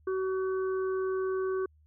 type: harmonic tone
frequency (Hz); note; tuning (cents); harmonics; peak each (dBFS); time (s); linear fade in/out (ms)
378; F#4; +37; 1 / 3 / 4; -28 / -40 / -44; 0.07-1.66; 5
effects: added 76 Hz sine -59 dBFS peak until 1.86 s